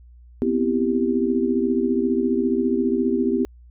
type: chord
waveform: sine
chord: C major seventh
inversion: third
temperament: equal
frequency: 246.9 / 261.6 / 329.6 / 392 Hz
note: B3 / C4 / E4 / G4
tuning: 0 / 0 / 0 / 0 cents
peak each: -22 / -25 / -25 / -23 dBFS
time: 0.42-3.45 s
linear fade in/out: 0 ms
effects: added 60 Hz sine -44 dBFS peak until 3.7 s